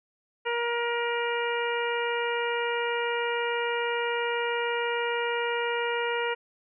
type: harmonic tone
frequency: 473.1 Hz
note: A#4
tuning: 26 cents sharp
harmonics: 1 / 2 / 3 / 4 / 5 / 6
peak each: -29 / -32 / -34 / -35 / -36 / -37 dBFS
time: 0.45-6.35 s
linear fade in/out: 20 ms
effects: none